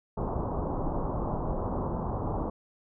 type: low-pass noise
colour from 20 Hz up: pink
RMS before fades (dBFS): -31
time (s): 0.17-2.5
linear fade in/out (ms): 5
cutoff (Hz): 1100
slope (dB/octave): 48
effects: none